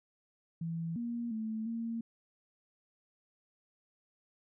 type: tone with pitch steps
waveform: sine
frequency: 165.5 / 236 / 219.9 / 229.6 Hz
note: E3 / A#3 / A3 / A#3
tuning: +7 / +22 / -1 / -26 cents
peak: -34 dBFS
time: 0.61-2.01 s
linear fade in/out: 5 ms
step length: 350 ms
effects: none